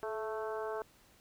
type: harmonic tone with a mistuned harmonic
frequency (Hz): 220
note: A3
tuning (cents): 0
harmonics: 2 / 3 / 4 / 5 / 6 / 7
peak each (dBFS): -38 / -42 / -44 / -46 / -48 / -49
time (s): 0.03-0.82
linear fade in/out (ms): 0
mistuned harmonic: 2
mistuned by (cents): -28
effects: pink hiss -64 dBFS RMS until 1.2 s